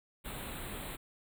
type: band-stop noise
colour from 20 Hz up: pink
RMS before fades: -42 dBFS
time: 0.24-0.97 s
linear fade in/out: 20 ms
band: 4100 to 7700 Hz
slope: 96 dB/octave
effects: none